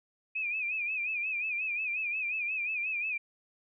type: tone with vibrato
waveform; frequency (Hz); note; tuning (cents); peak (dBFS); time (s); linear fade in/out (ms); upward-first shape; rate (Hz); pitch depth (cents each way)
sine; 2487; D#7; -1; -30; 0.35-3.18; 10; sine; 5.6; 94
effects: none